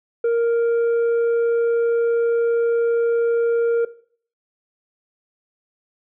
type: tone with tanh clipping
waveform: sine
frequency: 466.2 Hz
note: A#4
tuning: in tune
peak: -16 dBFS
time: 0.24-3.85 s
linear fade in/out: 5 ms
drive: 3 dB
effects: noise-tail reverb RT60 0.5 s tail -17 dB re dry